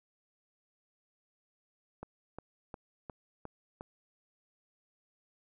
click train, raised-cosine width 1 ms, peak -28 dBFS, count 6, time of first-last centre 2.03-3.809 s, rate 2.81 Hz, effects none

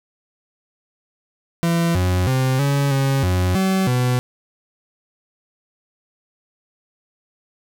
40% pulse tone with pitch steps, 168.7 / 90.9 / 130.4 / 140.8 / 136.2 / 91.1 / 190.2 / 125 Hz, E3 / F#2 / C3 / C#3 / C#3 / F#2 / F#3 / B2, +40 / -30 / -5 / +27 / -30 / -26 / +48 / +21 cents, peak -15 dBFS, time 1.63-4.19 s, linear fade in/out 0 ms, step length 320 ms, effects none

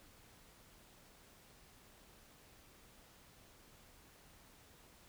silence, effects pink hiss -63 dBFS RMS until 5.08 s

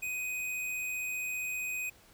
square tone with amplitude modulation, 2500 Hz, D#7, 8 cents sharp, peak -33 dBFS, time 0.02-1.9 s, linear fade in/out 10 ms, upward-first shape sine, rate 95.2 Hz, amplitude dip 25%, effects pink hiss -60 dBFS RMS until 2.13 s

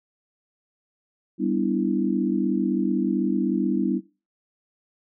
sine chord, E minor seventh, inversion first, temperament equal, 196 / 246.9 / 293.7 / 329.6 Hz, G3 / B3 / D4 / E4, 0 / 0 / 0 / 0 cents, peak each -26 dBFS, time 1.38-4.01 s, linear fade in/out 50 ms, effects noise-tail reverb RT60 0.3 s tail -19 dB re dry

